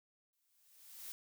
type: noise with exponential growth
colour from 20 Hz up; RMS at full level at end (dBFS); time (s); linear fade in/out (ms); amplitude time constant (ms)
blue; -45; 0.33-1.12; 0; 170
effects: none